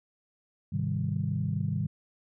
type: chord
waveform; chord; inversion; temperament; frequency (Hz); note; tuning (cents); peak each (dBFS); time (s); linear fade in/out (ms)
sine; Ab major seventh; none; equal; 103.83 / 130.81 / 155.56 / 196; Ab2 / C3 / Eb3 / G3; 0 / 0 / 0 / 0; -32 / -33 / -31 / -34; 0.72-1.87; 10
effects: tanh soft clip ceiling -16 dBFS